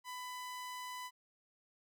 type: tone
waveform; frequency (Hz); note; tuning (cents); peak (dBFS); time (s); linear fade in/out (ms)
sawtooth; 999; B5; +20; -39; 0.04-1.11; 50
effects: none